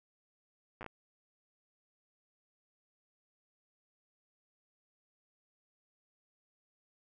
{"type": "slowing click train", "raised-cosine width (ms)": 0.5, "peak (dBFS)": -29, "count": 5, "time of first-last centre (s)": [0.81, 0.863], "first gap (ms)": 8, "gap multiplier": 1.35, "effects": []}